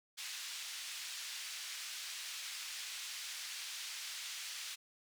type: band-pass noise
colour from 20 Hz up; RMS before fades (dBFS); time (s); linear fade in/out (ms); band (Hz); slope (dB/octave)
white; -45; 0.17-4.76; 20; 2000 to 5700; 12
effects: none